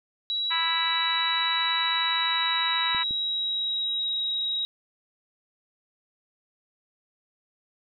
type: tone with pitch glide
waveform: sine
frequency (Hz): 3896 to 3818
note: B7 to A#7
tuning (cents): -24 to +41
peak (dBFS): -25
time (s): 0.3-4.65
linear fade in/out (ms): 0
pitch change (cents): -35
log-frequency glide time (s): 1.74-4.14
type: harmonic tone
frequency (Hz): 329.6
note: E4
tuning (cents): 0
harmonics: 3 / 4 / 5 / 6 / 7 / 8 / 9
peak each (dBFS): -30 / -33 / -34 / -32 / -36 / -39 / -38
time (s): 0.5-3.04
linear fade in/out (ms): 20
type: clicks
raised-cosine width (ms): 3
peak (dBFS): -29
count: 2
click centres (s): 2.948 / 3.109
effects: none